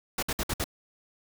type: noise bursts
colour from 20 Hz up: pink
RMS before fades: -29 dBFS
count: 5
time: 0.18-0.642 s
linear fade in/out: 5 ms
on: 46 ms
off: 58 ms
effects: none